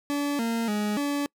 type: tone with pitch steps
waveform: 40% pulse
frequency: 287.3 / 229.8 / 209 / 286.5 Hz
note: D4 / A#3 / G#3 / D4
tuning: -38 / -25 / +11 / -43 cents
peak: -24 dBFS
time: 0.1-1.26 s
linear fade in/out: 0 ms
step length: 290 ms
effects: noise-tail reverb RT60 0.1 s tail -26 dB re dry